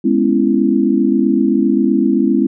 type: chord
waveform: sine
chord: C# minor seventh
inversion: second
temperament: just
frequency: 207.9 / 249.5 / 277.2 / 332.6 Hz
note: G#3 / B3 / C#4 / E4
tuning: +2 / +18 / 0 / +16 cents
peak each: -16 dBFS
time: 0.04-2.47 s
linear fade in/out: 10 ms
effects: none